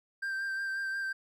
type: tone with vibrato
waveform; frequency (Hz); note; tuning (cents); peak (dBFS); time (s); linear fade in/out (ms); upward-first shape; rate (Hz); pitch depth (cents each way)
triangle; 1575; G6; +8; -30; 0.22-1.13; 10; sine; 5.6; 21
effects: none